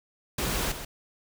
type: noise with echo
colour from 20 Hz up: pink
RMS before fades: -29 dBFS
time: 0.38-0.72 s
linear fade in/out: 5 ms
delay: 130 ms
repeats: 1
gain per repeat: -9 dB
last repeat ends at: 0.85 s
effects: none